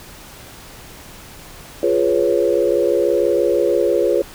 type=chord; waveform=sine; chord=C# dominant seventh; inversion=first; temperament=equal; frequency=349.2 / 415.3 / 493.9 / 554.4 Hz; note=E#4 / G#4 / B4 / C#5; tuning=0 / 0 / 0 / 0 cents; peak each=-19 dBFS; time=1.83-4.22 s; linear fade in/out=2 ms; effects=pink hiss -39 dBFS RMS until 4.34 s